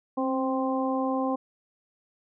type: harmonic tone with a mistuned harmonic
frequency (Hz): 261.6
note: C4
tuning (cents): 0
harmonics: 1 / 2 / 3 / 4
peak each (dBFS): -27 / -30 / -32 / -33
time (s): 0.17-1.36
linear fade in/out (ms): 10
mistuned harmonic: 1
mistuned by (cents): +29
effects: none